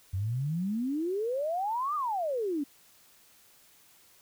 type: exponential two-way sweep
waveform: sine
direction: up then down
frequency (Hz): 90 to 1244.5 to 271.3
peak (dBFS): -28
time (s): 0.13-2.64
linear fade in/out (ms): 10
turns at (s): 1.95
effects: white hiss -60 dBFS RMS until 4.21 s